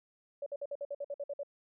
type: tone bursts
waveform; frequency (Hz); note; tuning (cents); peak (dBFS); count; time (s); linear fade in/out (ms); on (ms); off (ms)
sine; 569; C#5; +45; -35; 11; 0.42-1.433; 5; 43; 54
effects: none